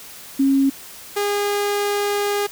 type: tone pair in turn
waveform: sine / sawtooth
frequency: 272.6 / 408.4 Hz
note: C#4 / G#4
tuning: -29 / -29 cents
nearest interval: perfect fifth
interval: 700 cents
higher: second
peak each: -13 / -15 dBFS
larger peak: first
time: 0.39-0.7 / 1.16-2.47 s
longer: second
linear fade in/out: 10 ms
effects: white hiss -39 dBFS RMS until 2.51 s